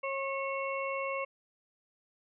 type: harmonic tone with a mistuned harmonic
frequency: 544 Hz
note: C#5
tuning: 33 cents flat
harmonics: 1 / 2 / 4 / 5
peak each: -35 / -37 / -39 / -42 dBFS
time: 0.03-1.25 s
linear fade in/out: 10 ms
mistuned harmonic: 4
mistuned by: +16 cents
effects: none